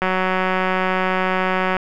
click train, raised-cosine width 0.5 ms, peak -5 dBFS, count 326, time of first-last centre 0.02-1.767 s, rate 186 Hz, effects none

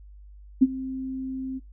sine tone with ADSR envelope, 262.4 Hz, C4, 5 cents sharp, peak -10 dBFS, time 0.61-1.6 s, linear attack 16 ms, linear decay 37 ms, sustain -19 dB, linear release 29 ms, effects noise-tail reverb RT60 0.2 s tail -24 dB re dry + added 50 Hz sine -44 dBFS peak until 1.72 s

